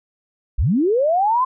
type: linear sweep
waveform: sine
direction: up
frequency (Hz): 34.65 to 1054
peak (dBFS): -14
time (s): 0.58-1.45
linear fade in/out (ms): 10
effects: none